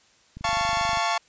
click train, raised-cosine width 5 ms, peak -26 dBFS, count 16, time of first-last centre 0.37-0.972 s, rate 24.9 Hz
sawtooth chord, F augmented, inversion none, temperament equal with one note detuned, 691.2 / 880 / 1108.7 Hz, F5 / A5 / C#6, -18 / 0 / 0 cents, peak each -23 dBFS, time 0.44-1.18 s, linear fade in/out 5 ms
effects white hiss -59 dBFS RMS until 1.28 s + resampled to 16000 Hz

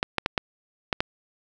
clicks, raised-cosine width 0.3 ms, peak -6 dBFS, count 6, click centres 0.029 / 0.183 / 0.261 / 0.378 / 0.928 / 1.005 s, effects none

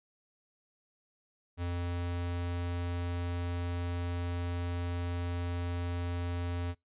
square tone, 87.31 Hz, F2, in tune, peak -33 dBFS, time 1.57-6.75 s, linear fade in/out 50 ms, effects noise-tail reverb RT60 0.2 s tail -26 dB re dry + resampled to 8000 Hz

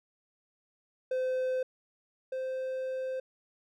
triangle tone pair in turn, 514 / 520.3 Hz, C5 / C5, -31 / -10 cents, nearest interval unison, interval 21 cents, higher second, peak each -26 / -30 dBFS, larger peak first, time 1.11-1.63 / 2.32-3.2 s, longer second, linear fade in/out 5 ms, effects none

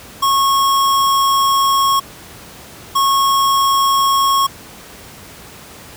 square tone bursts at uneven times, 1095 Hz, C#6, 22 cents flat, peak -12 dBFS, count 2, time 0.22-2 / 2.95-4.47 s, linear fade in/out 10 ms, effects pink hiss -37 dBFS RMS until 5.96 s + high-pass 60 Hz 12 dB/octave

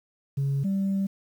sine tone pair in turn, 138.59 / 195.15 Hz, C#3 / G3, 0 / -8 cents, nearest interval tritone, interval 592 cents, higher second, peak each -21 dBFS, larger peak neither, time 0.37-0.64 / 0.64-1.07 s, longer second, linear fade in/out 10 ms, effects tanh soft clip ceiling -21 dBFS + 9-bit

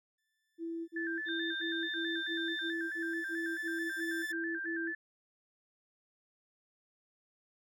sawtooth tone with exponential growth, 1760 Hz, A6, in tune, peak -38 dBFS, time 0.18-4.32 s, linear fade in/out 5 ms, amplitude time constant 900 ms
sine tone bursts, 331.9 Hz, E4, 12 cents sharp, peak -36 dBFS, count 13, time 0.58-4.936 s, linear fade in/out 50 ms, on 300 ms, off 38 ms
sine tone with vibrato, 1661.2 Hz, G#6, in tune, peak -36 dBFS, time 0.96-4.95 s, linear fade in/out 5 ms, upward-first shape square, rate 4.6 Hz, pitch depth 84 cents each way
sine tone with pitch glide, 3615 to 3590 Hz, A7 to A7, +46 to +34 cents, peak -39 dBFS, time 1.25-2.74 s, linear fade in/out 50 ms, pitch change -12 cents, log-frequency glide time 1.91-2.03 s
effects none

